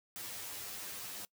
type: noise with comb filter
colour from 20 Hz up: white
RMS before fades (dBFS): -44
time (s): 0.16-1.25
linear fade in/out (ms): 0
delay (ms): 10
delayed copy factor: +0.8
effects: noise-tail reverb RT60 0.1 s tail -23 dB re dry